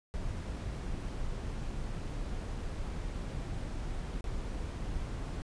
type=noise with dropouts; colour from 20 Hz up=brown; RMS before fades=-37 dBFS; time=0.14-5.42 s; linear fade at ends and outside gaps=0 ms; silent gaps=4.209-4.242 s; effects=resampled to 22050 Hz